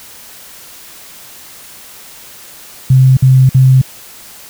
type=tone bursts; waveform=sine; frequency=130.81 Hz; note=C3; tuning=in tune; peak=-3 dBFS; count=3; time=2.9-3.816 s; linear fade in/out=5 ms; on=270 ms; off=53 ms; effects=white hiss -35 dBFS RMS until 4.49 s